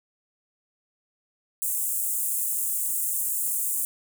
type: high-pass noise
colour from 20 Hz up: pink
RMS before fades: -27 dBFS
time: 1.62-3.85 s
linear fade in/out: 0 ms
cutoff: 7700 Hz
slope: 48 dB/octave
effects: none